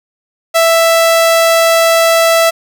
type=tone; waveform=sawtooth; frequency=661 Hz; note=E5; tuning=5 cents sharp; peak=-3 dBFS; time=0.54-2.51 s; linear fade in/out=20 ms; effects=none